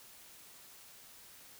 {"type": "silence", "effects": ["white hiss -56 dBFS RMS until 1.59 s"]}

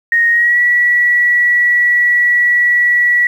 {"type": "tone with pitch glide", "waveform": "sine", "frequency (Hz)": [1864.7, 1940.5], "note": ["A#6", "B6"], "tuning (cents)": [0, -31], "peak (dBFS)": -8, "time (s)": [0.12, 3.27], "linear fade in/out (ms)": 2, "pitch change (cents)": 69, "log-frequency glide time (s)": [0.3, 0.59], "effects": ["7-bit"]}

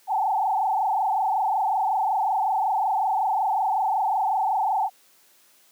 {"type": "tone with frequency modulation", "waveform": "sine", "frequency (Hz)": 818, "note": "G#5", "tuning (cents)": -26, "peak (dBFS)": -20, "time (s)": [0.07, 4.9], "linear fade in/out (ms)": 50, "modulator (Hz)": 25.4, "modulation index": 3, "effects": ["white hiss -58 dBFS RMS until 5.71 s", "high-pass 200 Hz 12 dB/octave"]}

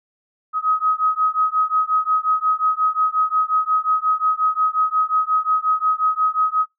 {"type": "beating tone pair", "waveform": "sine", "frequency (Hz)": [1263, 1268.6], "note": ["D#6", "D#6"], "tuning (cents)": [26, 33], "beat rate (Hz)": 5.6, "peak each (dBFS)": -19, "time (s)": [0.53, 6.66], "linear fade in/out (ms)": 50, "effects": ["noise-tail reverb RT60 0.2 s tail -26 dB re dry"]}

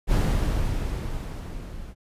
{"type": "noise with level ramp", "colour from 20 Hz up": "brown", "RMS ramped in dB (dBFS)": [-19, -39], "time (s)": [0.07, 1.95], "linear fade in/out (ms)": 50, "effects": ["resampled to 32000 Hz"]}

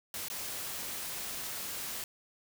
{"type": "noise with dropouts", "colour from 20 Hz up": "white", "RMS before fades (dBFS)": -39, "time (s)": [0.14, 2.04], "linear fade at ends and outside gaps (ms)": 1, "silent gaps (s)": [0.284, 0.3], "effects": []}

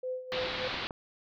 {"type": "tone with tremolo", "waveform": "sine", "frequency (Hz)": 510, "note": "C5", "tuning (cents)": -44, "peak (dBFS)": -31, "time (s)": [0.03, 0.68], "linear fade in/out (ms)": 5, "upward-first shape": "sine", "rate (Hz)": 3.4, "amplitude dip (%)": 75}
{"type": "low-pass noise", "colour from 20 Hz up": "white", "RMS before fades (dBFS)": -36, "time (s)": [0.32, 0.87], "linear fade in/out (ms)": 0, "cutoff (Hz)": 4300, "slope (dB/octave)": 48}
{"type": "clicks", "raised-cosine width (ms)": 1, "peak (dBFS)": -26, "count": 2, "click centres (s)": [0.742, 0.908]}
{"effects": []}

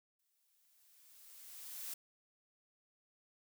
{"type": "noise with exponential growth", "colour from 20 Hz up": "blue", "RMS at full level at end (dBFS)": -43, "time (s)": [0.19, 1.94], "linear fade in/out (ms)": 5, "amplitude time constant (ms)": 380, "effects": []}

